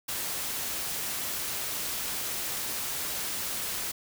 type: noise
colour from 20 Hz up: white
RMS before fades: -33 dBFS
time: 0.08-3.92 s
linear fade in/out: 10 ms
effects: none